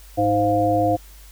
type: harmonic tone with a mistuned harmonic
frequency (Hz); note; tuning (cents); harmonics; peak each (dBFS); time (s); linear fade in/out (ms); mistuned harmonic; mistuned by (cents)
104.3; G#2; +8; 1 / 3 / 5 / 7; -25 / -22 / -22 / -19; 0.17-0.97; 20; 7; -69
effects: added 50 Hz sine -42 dBFS peak until 1.31 s + white hiss -49 dBFS RMS until 1.31 s